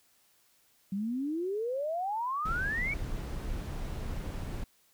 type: exponential sweep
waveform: sine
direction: up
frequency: 188.9 to 2297 Hz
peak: -30 dBFS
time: 0.92-2.94 s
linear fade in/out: 5 ms
type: noise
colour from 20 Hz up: brown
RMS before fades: -36 dBFS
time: 2.45-4.64 s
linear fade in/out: 5 ms
effects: white hiss -67 dBFS RMS until 4.93 s